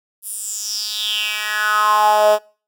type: tone with high-pass filter sweep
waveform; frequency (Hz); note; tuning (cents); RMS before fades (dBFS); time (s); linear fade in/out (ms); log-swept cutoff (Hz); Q
10% pulse; 211.6; G#3; +33; -18; 0.22-2.39; 50; 11000 to 540; 5.6
effects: noise-tail reverb RT60 0.4 s tail -24 dB re dry